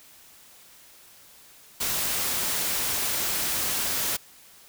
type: noise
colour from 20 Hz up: white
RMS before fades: -27 dBFS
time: 1.8-4.17 s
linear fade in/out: 10 ms
effects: white hiss -52 dBFS RMS until 4.68 s